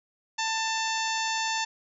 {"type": "harmonic tone", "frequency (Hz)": 890, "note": "A5", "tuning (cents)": 20, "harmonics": [1, 2, 3, 4, 5, 6, 7, 8], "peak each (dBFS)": [-30, -33, -35, -36, -37, -38, -38, -39], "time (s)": [0.38, 1.65], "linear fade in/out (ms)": 10, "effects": []}